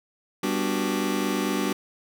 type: chord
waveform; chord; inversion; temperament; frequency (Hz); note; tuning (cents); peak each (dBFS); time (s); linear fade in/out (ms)
sawtooth; G major seventh; none; just; 196 / 245 / 294 / 367.5; G3 / B3 / D4 / F#4; 0 / -14 / +2 / -12; -24 / -26 / -24 / -26; 0.43-1.73; 5
effects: none